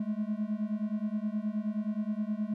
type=beating tone pair; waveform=triangle; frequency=207.6 / 217.1 Hz; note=G#3 / A3; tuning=0 / -23 cents; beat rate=9.5 Hz; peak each=-31 dBFS; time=0-2.54 s; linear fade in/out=5 ms; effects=none